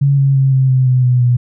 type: tone with pitch steps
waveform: sine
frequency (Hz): 140 / 137.36 / 134.76 / 132.22 / 129.72 / 127.27 / 124.87 / 122.51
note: C#3 / C#3 / C#3 / C3 / C3 / C3 / B2 / B2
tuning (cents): +18 / -15 / -49 / +19 / -15 / -48 / +20 / -14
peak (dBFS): -8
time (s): 0.01-1.37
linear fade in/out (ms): 10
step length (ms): 170
effects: none